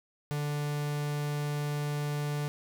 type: tone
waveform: 45% pulse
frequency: 146.83 Hz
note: D3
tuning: in tune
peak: -30 dBFS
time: 0.31-2.48 s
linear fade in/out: 0 ms
effects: none